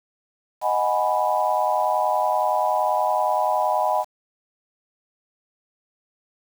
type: chord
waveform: sine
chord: G# minor seventh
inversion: second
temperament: equal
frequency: 622.3 / 740 / 830.6 / 987.8 Hz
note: D#5 / F#5 / G#5 / B5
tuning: 0 / 0 / 0 / 0 cents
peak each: -24 dBFS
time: 0.61-4.05 s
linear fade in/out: 50 ms
effects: 7-bit